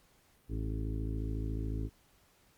harmonic tone with a mistuned harmonic, 54 Hz, A1, 32 cents flat, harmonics 1 / 2 / 3 / 4 / 5 / 6 / 7 / 8, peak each -35 / -38 / -48 / -50 / -43 / -46 / -52 / -51 dBFS, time 0.48-1.9 s, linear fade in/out 50 ms, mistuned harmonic 7, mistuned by +37 cents, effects pink hiss -67 dBFS RMS until 2.57 s + Opus 48 kbps

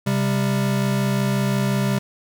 square tone pair together, 132.57 / 198.2 Hz, C3 / G3, +23 / +19 cents, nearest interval perfect fifth, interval 696 cents, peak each -22 dBFS, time 0.06-1.99 s, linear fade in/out 10 ms, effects none

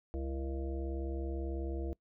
harmonic tone with a mistuned harmonic, 67.1 Hz, C2, 44 cents sharp, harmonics 1 / 3 / 5 / 7 / 9 / 10, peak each -36 / -50 / -41 / -46 / -51 / -52 dBFS, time 0.14-1.93 s, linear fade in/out 0 ms, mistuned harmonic 10, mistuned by +29 cents, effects noise-tail reverb RT60 0.1 s tail -23 dB re dry

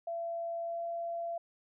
sine tone with pitch glide, 675 to 679.3 Hz, E5 to F5, +41 to -48 cents, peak -34 dBFS, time 0.07-1.38 s, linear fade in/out 5 ms, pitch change +11 cents, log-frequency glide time 0.64-0.83 s, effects none

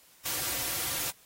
white noise with comb filter, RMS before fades -32 dBFS, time 0.25-1.11 s, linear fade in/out 10 ms, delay 4.7 ms, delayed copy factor -0.65, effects white hiss -59 dBFS RMS until 1.25 s + AAC 48 kbps

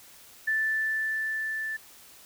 sine tone with level ramp, 1760 Hz, A6, in tune, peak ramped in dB -23 to -30 dBFS, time 0.47-1.77 s, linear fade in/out 10 ms, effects white hiss -52 dBFS RMS until 2.25 s

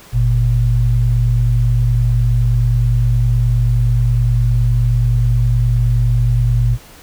sine tone pair together, 49.33 / 118.9 Hz, G1 / A#2, +12 / +35 cents, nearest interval octave + minor third, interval 1523 cents, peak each -15 / -12 dBFS, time 0.12-6.78 s, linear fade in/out 50 ms, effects pink hiss -41 dBFS RMS until 7.02 s

